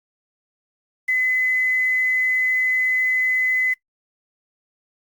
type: tone with quantisation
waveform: sine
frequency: 2023 Hz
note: B6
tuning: 41 cents sharp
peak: -17 dBFS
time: 1.08-3.74 s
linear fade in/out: 10 ms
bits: 7
effects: noise-tail reverb RT60 0.1 s tail -20 dB re dry + Opus 48 kbps